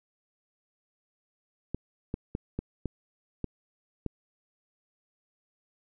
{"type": "clicks", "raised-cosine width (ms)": 3, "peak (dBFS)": -18, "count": 7, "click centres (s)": [1.746, 2.141, 2.351, 2.59, 2.857, 3.443, 4.063], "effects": []}